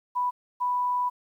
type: tone pair in turn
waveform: sine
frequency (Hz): 987.8 / 987.8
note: B5 / B5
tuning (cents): 0 / 0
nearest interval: unison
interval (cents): 0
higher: neither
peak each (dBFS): -23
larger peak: neither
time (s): 0.15-0.31 / 0.6-1.1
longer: second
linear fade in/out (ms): 20
effects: 10-bit